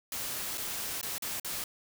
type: noise with dropouts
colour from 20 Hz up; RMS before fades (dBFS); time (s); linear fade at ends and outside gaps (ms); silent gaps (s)
white; -36; 0.12-1.64; 2; 0.575-0.579 / 1.013-1.029 / 1.182-1.222 / 1.399-1.446
effects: none